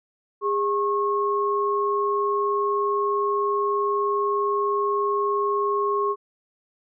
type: tone pair together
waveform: sine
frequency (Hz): 407.7 / 1088.4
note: G#4 / C#6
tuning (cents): -32 / -32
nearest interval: octave + perfect fourth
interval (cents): 1700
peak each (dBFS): -23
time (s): 0.41-6.16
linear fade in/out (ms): 50
effects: none